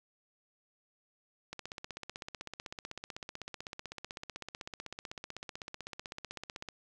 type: click train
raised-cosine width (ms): 0.2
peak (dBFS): -24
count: 83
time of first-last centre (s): 1.53-6.687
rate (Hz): 15.9
effects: none